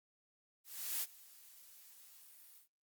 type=noise with ADSR envelope; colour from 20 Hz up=blue; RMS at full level=-37 dBFS; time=0.64-2.68 s; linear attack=380 ms; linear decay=41 ms; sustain=-22 dB; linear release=120 ms; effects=noise-tail reverb RT60 0.1 s tail -20 dB re dry + Opus 48 kbps